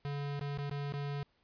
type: tone with dropouts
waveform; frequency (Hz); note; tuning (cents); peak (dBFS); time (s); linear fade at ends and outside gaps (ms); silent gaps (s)
square; 142.8; D3; -48; -36; 0.05-1.23; 0; 0.394-0.411 / 0.575-0.586 / 0.696-0.712 / 0.923-0.938
effects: pink hiss -73 dBFS RMS until 1.43 s + resampled to 11025 Hz